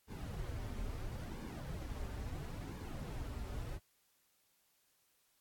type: noise with flanger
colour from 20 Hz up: brown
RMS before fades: -43 dBFS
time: 0.07-3.8 s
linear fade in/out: 50 ms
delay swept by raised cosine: 1.5 to 6.2 ms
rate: 0.74 Hz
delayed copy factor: -0.65
effects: white hiss -75 dBFS RMS until 5.4 s + AAC 64 kbps